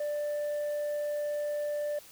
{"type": "tone", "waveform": "sine", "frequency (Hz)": 590, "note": "D5", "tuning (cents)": 8, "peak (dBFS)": -27, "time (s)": [0, 1.99], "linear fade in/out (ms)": 5, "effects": ["tanh soft clip ceiling -29 dBFS", "white hiss -53 dBFS RMS until 2.11 s"]}